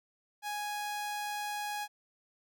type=tone; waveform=sawtooth; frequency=830.6 Hz; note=G#5; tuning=in tune; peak=-31 dBFS; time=0.42-1.88 s; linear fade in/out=50 ms; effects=none